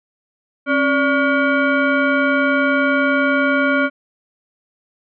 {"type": "tone with frequency modulation", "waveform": "sine", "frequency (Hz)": 580, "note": "D5", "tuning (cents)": -22, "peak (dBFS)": -13, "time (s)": [0.66, 3.9], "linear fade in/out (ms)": 50, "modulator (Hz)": 850, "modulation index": 1.6, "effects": []}